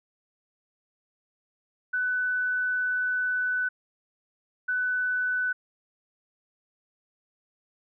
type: tone bursts at uneven times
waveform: sine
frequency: 1497 Hz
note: F#6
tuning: 20 cents sharp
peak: -24 dBFS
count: 2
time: 1.93-3.69 / 4.68-5.53 s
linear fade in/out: 10 ms
effects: none